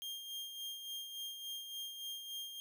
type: tone with tremolo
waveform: 40% pulse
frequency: 3209 Hz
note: G7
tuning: 40 cents sharp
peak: -40 dBFS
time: 0.02-2.6 s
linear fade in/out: 0 ms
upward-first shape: sine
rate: 3.5 Hz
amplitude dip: 50%
effects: none